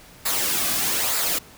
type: noise with flanger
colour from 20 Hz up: white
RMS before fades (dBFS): -23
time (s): 0.25-1.39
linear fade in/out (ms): 10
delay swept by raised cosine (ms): 0.32 to 2.22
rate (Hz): 1.1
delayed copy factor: -0.5
effects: pink hiss -47 dBFS RMS until 1.57 s

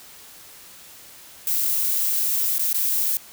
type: noise with dropouts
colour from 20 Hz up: violet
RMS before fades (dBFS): -22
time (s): 1.47-3.17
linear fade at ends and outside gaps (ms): 1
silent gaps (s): 2.582-2.594 / 2.73-2.744
effects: white hiss -45 dBFS RMS until 3.32 s

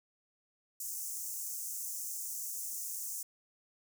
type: high-pass noise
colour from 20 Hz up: pink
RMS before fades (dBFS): -40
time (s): 0.8-3.23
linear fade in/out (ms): 5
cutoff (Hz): 6100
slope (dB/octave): 48
effects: none

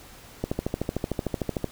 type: click train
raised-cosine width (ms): 2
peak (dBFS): -12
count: 17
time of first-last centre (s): 0.44-1.643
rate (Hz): 13.3
effects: pink hiss -48 dBFS RMS until 1.71 s

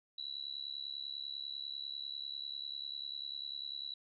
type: tone with amplitude modulation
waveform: sine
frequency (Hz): 3932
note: B7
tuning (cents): -8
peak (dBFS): -36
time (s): 0.18-3.94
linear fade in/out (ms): 5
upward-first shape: sine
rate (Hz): 70.1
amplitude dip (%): 95
effects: none

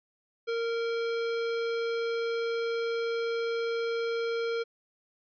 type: tone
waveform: square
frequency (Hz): 462.4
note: A#4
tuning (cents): -14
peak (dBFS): -29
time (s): 0.47-4.64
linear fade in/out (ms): 20
effects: resampled to 11025 Hz

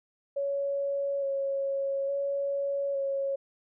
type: tone with vibrato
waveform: sine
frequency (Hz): 554.4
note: C#5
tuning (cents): 0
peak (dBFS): -27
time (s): 0.36-3.36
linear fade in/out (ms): 10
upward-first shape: square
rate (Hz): 0.58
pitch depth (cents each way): 15
effects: none

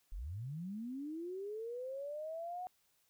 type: linear sweep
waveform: sine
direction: up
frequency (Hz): 34.47 to 740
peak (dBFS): -40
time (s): 0.12-2.67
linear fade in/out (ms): 0
effects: white hiss -75 dBFS RMS until 3.09 s

